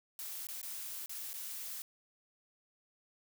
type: noise with dropouts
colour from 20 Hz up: blue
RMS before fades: -43 dBFS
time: 0.19-1.82 s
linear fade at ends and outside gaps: 1 ms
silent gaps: 0.47-0.487 / 0.616-0.629 / 1.06-1.094 / 1.332-1.339 s
effects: none